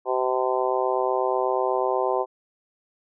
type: harmonic tone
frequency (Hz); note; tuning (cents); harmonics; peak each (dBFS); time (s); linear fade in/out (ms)
128.2; C3; -35; 3 / 4 / 5 / 6 / 7 / 8; -26 / -27 / -28 / -29 / -29 / -30; 0.05-2.26; 50
effects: none